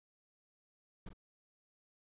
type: noise with echo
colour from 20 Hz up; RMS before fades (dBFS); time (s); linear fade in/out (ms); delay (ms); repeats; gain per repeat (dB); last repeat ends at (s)
brown; -44; 1.06-1.09; 5; 42; 1; -8; 1.132
effects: resampled to 8000 Hz